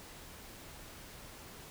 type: silence
effects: pink hiss -51 dBFS RMS until 1.7 s